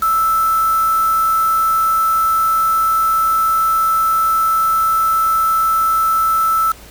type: tone with quantisation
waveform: sine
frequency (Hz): 1318.5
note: E6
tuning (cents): 0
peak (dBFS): -12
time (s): 0.02-6.72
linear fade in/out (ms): 5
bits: 4
effects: added 60 Hz sine -42 dBFS peak until 6.9 s + pink hiss -40 dBFS RMS until 6.9 s